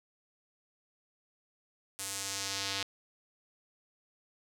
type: tone with band-pass filter sweep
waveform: square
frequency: 98 Hz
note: G2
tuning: in tune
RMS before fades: -37 dBFS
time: 1.99-2.83 s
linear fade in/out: 0 ms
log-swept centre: 9200 to 4000 Hz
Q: 1.4
effects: 9-bit